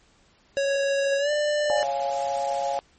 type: tone with pitch glide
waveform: square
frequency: 554.4 to 594.2 Hz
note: C#5 to D5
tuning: 0 to +20 cents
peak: -22 dBFS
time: 0.57-1.83 s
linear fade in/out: 0 ms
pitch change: +120 cents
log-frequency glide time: 1.18-1.31 s
type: chord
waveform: sine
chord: Db major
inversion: none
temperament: equal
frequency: 554.4 / 698.5 / 830.6 Hz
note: Db5 / F5 / Ab5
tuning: 0 / 0 / 0 cents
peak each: -28 dBFS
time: 1.7-2.79 s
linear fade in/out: 0 ms
type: noise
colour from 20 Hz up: white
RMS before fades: -39 dBFS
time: 1.76-2.79 s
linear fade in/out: 5 ms
effects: pink hiss -60 dBFS RMS until 2.98 s + MP3 32 kbps

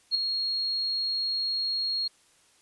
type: tone with ADSR envelope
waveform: sine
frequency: 4284 Hz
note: C8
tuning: 40 cents sharp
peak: -19 dBFS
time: 0.11-2.08 s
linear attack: 39 ms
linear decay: 6 ms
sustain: -7 dB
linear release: 8 ms
effects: white hiss -62 dBFS RMS until 2.61 s + resampled to 24000 Hz

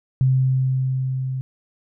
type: tone with level ramp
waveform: sine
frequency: 130.81 Hz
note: C3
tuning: in tune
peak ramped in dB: -13 to -23 dBFS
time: 0.21-1.41 s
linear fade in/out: 0 ms
effects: none

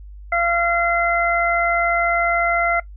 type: harmonic tone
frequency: 686 Hz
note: F5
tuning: 31 cents flat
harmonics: 1 / 2 / 3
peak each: -20 / -20 / -20 dBFS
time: 0.32-2.8 s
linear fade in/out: 5 ms
effects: noise-tail reverb RT60 0.1 s tail -19 dB re dry + added 50 Hz sine -35 dBFS peak until 2.96 s

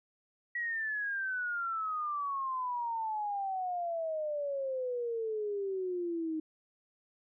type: exponential sweep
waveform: sine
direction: down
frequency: 1932 to 311.1 Hz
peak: -32 dBFS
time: 0.55-6.4 s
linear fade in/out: 5 ms
effects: none

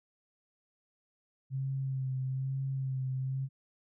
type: tone with vibrato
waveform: sine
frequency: 132.8 Hz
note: C3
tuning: 26 cents sharp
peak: -31 dBFS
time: 1.5-3.49 s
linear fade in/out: 50 ms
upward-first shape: sine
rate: 1.1 Hz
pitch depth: 29 cents each way
effects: none

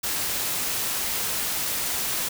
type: noise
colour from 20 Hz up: white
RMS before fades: -27 dBFS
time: 0.03-2.29 s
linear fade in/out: 10 ms
effects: none

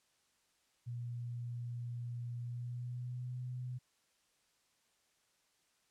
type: tone with pitch glide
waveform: sine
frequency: 120 to 125.24 Hz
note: B2 to B2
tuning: -49 to +25 cents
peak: -39 dBFS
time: 0.86-3.79 s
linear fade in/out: 20 ms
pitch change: +74 cents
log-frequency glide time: 2.39-3.39 s
effects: white hiss -75 dBFS RMS until 5.9 s + low-pass 9000 Hz 12 dB/octave

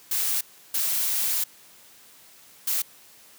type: noise bursts at uneven times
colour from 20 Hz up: blue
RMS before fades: -25 dBFS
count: 3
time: 0.11-0.41 / 0.74-1.44 / 2.67-2.82 s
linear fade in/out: 5 ms
effects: white hiss -52 dBFS RMS until 3.38 s + high-pass 100 Hz 12 dB/octave

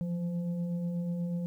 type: tone with frequency modulation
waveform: sine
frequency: 174.61 Hz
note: F3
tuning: in tune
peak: -30 dBFS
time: 0.01-1.46 s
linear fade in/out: 0 ms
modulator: 341 Hz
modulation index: 0.41
effects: 11-bit

